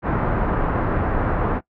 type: low-pass noise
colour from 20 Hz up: pink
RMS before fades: -21 dBFS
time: 0.02-1.61 s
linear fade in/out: 50 ms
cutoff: 1500 Hz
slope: 24 dB/octave
effects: noise-tail reverb RT60 0.1 s tail -20 dB re dry